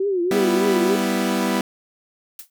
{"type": "tone with vibrato", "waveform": "sine", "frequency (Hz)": 373.7, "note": "F#4", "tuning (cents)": 17, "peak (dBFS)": -18, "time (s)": [0, 0.96], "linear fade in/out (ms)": 5, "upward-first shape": "triangle", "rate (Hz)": 3.4, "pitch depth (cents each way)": 170}
{"type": "chord", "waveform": "sawtooth", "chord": "E minor", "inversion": "first", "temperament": "equal", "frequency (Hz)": [196, 246.9, 329.6], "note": ["G3", "B3", "E4"], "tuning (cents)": [0, 0, 0], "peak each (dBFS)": [-19, -19, -21], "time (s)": [0.31, 1.61], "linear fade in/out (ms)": 2}
{"type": "noise with exponential decay", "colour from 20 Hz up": "blue", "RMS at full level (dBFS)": -31, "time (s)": [2.39, 2.5], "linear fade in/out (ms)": 2, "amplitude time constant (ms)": 23}
{"effects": []}